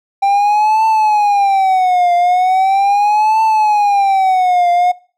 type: tone with vibrato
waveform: triangle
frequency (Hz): 787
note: G5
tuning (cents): +7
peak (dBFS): -7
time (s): 0.22-4.92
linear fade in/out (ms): 10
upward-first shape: triangle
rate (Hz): 0.39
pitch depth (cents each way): 210
effects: noise-tail reverb RT60 0.4 s tail -23 dB re dry